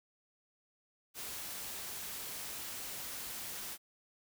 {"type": "noise", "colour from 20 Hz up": "white", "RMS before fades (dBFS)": -43, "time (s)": [1.14, 3.78], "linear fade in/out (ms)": 50, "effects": []}